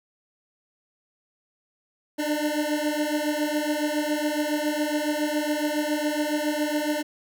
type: beating tone pair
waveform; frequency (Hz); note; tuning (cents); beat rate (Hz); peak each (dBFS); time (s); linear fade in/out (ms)
25% pulse; 296.1 / 303.3; D4 / D#4; +14 / -44; 7.2; -23 / -23; 2.18-7.03; 20
effects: none